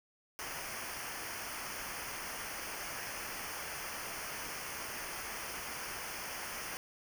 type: noise with comb filter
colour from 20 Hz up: pink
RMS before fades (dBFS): -42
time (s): 0.39-6.77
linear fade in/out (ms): 0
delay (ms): 0.26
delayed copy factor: -0.8
effects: none

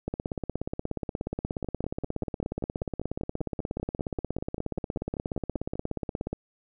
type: two click trains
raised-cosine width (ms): 2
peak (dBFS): -20 / -17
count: 23 / 106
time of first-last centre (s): 1.45-5.755 / 0.08-6.33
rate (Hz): 5.11 / 16.8
effects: none

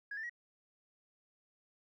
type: tone with pitch steps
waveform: sine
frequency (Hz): 1661.2 / 1780.4 / 1908.2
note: G#6 / A6 / A#6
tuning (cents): 0 / +20 / +40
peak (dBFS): -38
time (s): 0.11-0.296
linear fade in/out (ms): 5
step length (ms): 62
effects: tanh soft clip ceiling -35 dBFS + 13-bit

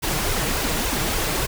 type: noise with flanger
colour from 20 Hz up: pink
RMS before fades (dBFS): -23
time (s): 0.02-1.47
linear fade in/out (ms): 20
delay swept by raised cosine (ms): 1.9 to 6.6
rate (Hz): 3.5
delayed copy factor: +0.75
effects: none

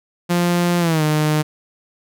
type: tone with pitch glide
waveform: sawtooth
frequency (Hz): 174.61 to 152.89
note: F3 to D#3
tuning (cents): 0 to -30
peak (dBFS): -11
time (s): 0.29-1.43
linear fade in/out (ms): 20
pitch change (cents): -230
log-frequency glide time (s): 0.79-1.03
effects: none

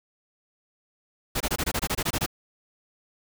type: noise bursts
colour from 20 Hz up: pink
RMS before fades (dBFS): -26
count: 12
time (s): 1.35-2.263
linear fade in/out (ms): 10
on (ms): 55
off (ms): 23
effects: none

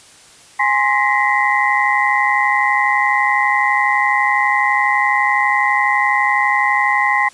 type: tone cluster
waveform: sine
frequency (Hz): 828 / 1051 / 1907 / 2039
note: G#5 / C6 / A#6 / C7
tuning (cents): -5 / +7 / +39 / -45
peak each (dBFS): -18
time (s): 0.59-7.29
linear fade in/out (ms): 10
effects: white hiss -44 dBFS RMS until 7.33 s + resampled to 22050 Hz

